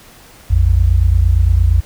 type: tone pair together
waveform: sine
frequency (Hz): 57.6 / 86.3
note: A#1 / F2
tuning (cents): -20 / -20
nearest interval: perfect fifth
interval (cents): 700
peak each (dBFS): -11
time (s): 0.5-1.81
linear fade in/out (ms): 10
effects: pink hiss -42 dBFS RMS until 1.85 s